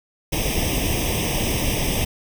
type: noise with comb filter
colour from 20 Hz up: pink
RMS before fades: -22 dBFS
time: 0.32-2.05 s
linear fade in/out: 10 ms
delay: 0.35 ms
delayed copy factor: +0.95
effects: none